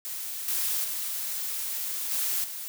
blue noise with level steps, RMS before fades -35 / -28 / -32 / -28 / -37 dBFS, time 0.05-2.68 s, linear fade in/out 0 ms, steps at 0.48 / 0.84 / 2.11 / 2.44 s, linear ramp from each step 2 ms, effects none

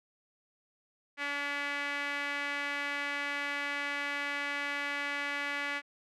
sawtooth tone with band-pass filter, 285.9 Hz, D4, 46 cents flat, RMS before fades -35 dBFS, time 1.17-5.82 s, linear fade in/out 50 ms, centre 2000 Hz, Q 2.7, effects none

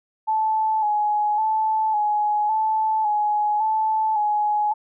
sine tone with vibrato, 856 Hz, A5, 48 cents flat, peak -18 dBFS, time 0.27-4.74 s, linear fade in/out 20 ms, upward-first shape square, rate 0.9 Hz, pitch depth 34 cents each way, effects none

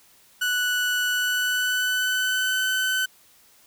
30% pulse tone with pitch glide, 1480 to 1518.1 Hz, F#6 to F#6, 0 to +44 cents, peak -19 dBFS, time 0.41-3.06 s, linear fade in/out 10 ms, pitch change +44 cents, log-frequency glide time 1.1-2.66 s, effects white hiss -56 dBFS RMS until 3.66 s

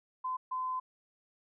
sine tone bursts at uneven times, 1024 Hz, C6, 38 cents flat, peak -32 dBFS, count 2, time 0.24-0.37 / 0.51-0.8 s, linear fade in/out 10 ms, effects none

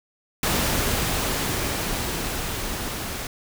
pink noise with level ramp, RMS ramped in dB -22 to -31 dBFS, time 0.43-3.27 s, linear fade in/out 2 ms, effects none

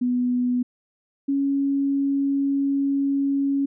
sine tone pair in turn, 247.2 / 277.5 Hz, B3 / C#4, +2 / +2 cents, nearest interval major second, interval 200 cents, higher second, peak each -19 dBFS, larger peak neither, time 0.01-0.63 / 1.28-3.66 s, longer second, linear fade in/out 10 ms, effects none

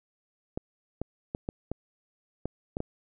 clicks, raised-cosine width 2 ms, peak -18 dBFS, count 8, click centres 0.575 / 1.016 / 1.349 / 1.489 / 1.716 / 2.456 / 2.769 / 2.804 s, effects none

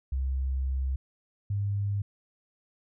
sine tone pair in turn, 66 / 100.96 Hz, C2 / G#2, +16 / -48 cents, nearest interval perfect fifth, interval 736 cents, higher second, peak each -26 dBFS, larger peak neither, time 0.12-0.96 / 1.5-2.02 s, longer first, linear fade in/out 5 ms, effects none

